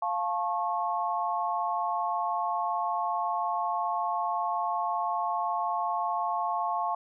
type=chord; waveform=sine; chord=F augmented; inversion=none; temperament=just; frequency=698.5 / 873.1 / 1091.3 Hz; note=F5 / A5 / C#6; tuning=0 / -14 / -27 cents; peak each=-31 dBFS; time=0.02-6.95 s; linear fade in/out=5 ms; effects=none